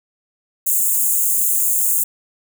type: high-pass noise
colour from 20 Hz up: white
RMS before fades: -17 dBFS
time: 0.66-2.04 s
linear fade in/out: 10 ms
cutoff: 6700 Hz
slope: 96 dB/octave
effects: none